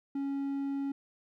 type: tone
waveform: triangle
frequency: 277.2 Hz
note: C#4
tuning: in tune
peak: -29 dBFS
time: 0.15-0.92 s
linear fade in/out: 5 ms
effects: none